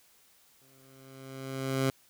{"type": "tone with exponential growth", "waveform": "15% pulse", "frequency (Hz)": 133.5, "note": "C3", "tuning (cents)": 35, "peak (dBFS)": -18, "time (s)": [0.61, 1.9], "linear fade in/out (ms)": 2, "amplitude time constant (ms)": 280, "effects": ["white hiss -63 dBFS RMS until 2.09 s"]}